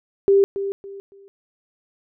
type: tone with echo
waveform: sine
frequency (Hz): 395.1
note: G4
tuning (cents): +14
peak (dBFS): -11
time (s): 0.28-0.44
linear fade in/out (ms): 0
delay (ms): 280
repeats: 3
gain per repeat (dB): -11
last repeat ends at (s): 1.28
effects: none